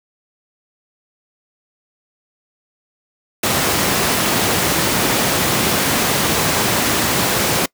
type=high-pass noise; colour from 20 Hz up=pink; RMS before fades=-17 dBFS; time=3.43-7.66 s; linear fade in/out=5 ms; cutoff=130 Hz; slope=12 dB/octave; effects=noise-tail reverb RT60 0.1 s tail -24 dB re dry